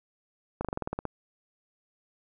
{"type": "slowing click train", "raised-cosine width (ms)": 1, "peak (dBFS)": -17, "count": 10, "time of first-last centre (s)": [0.61, 1.053], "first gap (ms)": 37, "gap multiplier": 1.07, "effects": []}